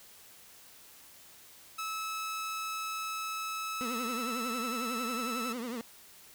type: tone with pitch glide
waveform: sawtooth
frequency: 1300 to 1313.6 Hz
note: E6 to E6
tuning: -24 to -6 cents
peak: -31 dBFS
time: 1.78-5.53 s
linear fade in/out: 10 ms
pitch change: +18 cents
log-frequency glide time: 3.84-4.23 s
type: tone with vibrato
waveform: 30% pulse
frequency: 239.3 Hz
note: A#3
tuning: 46 cents sharp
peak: -33 dBFS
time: 3.81-5.81 s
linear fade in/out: 0 ms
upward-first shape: triangle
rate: 11 Hz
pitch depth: 150 cents each way
effects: white hiss -55 dBFS RMS until 6.34 s